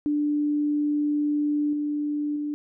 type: tone with level steps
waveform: sine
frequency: 295.1 Hz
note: D4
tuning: 8 cents sharp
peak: -21 / -24 / -26 dBFS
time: 0.06-2.54 s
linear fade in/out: 0 ms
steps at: 1.73 / 2.36 s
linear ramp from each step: 2 ms
effects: none